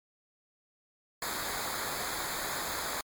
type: noise with comb filter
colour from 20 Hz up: pink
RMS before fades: -35 dBFS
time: 1.22-3.01 s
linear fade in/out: 2 ms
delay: 0.35 ms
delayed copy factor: -0.8
effects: MP3 96 kbps